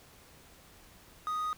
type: tone with quantisation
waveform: triangle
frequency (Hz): 1244.5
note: D#6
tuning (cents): 0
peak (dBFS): -29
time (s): 1.27-1.53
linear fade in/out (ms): 0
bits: 9
effects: pink hiss -57 dBFS RMS until 1.57 s